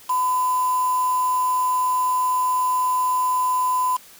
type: tone with quantisation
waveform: sine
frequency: 1008 Hz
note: B5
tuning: 35 cents sharp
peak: -18 dBFS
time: 0.09-3.97 s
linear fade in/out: 10 ms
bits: 5
effects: white hiss -47 dBFS RMS until 4.19 s